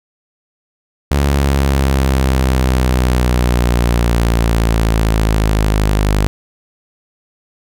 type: exponential sweep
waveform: sawtooth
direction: down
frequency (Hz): 71 to 50.6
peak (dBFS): -7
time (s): 1.11-6.27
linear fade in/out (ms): 0
effects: none